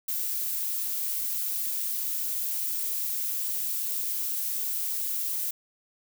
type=noise; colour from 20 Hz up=violet; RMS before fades=-30 dBFS; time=0.08-5.51 s; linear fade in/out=5 ms; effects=none